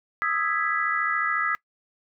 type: chord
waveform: sine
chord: E major seventh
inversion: third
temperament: equal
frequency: 1244.5 / 1318.5 / 1661.2 / 1975.5 Hz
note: D#6 / E6 / G#6 / B6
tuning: 0 / 0 / 0 / 0 cents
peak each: -28 dBFS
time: 0.22-1.55 s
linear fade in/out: 0 ms
effects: noise-tail reverb RT60 0.1 s tail -22 dB re dry